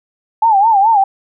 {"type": "tone with vibrato", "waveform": "sine", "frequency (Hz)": 844, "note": "G#5", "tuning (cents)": 28, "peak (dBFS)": -7, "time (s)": [0.42, 1.04], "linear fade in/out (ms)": 5, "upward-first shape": "sine", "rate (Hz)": 4.7, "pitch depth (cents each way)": 150, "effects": []}